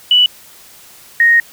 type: tone pair in turn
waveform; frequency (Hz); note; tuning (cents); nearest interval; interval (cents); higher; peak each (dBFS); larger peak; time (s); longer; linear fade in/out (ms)
sine; 2960 / 1864.7; F#7 / A#6; 0 / 0; minor sixth; 800; first; -6; neither; 0.11-0.26 / 1.2-1.4; second; 2
effects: white hiss -41 dBFS RMS until 1.52 s